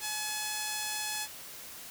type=tone; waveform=5% pulse; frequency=852 Hz; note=G#5; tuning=44 cents sharp; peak=-21 dBFS; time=0-1.28 s; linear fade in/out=50 ms; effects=white hiss -46 dBFS RMS until 1.9 s